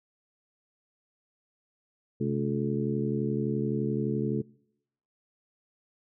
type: harmonic tone with a mistuned harmonic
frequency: 71.7 Hz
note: D2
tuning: 41 cents flat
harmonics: 2 / 3 / 4 / 5 / 6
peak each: -31 / -30 / -35 / -34 / -34 dBFS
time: 2.2-4.42 s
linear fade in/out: 10 ms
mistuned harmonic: 2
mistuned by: -150 cents
effects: noise-tail reverb RT60 0.8 s tail -25 dB re dry